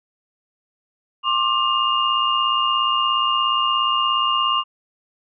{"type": "tone cluster", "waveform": "sine", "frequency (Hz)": [1064, 1181, 2824], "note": ["C6", "D6", "F7"], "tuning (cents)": [29, 9, 19], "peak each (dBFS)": -21, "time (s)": [1.23, 4.64], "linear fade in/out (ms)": 50, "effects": []}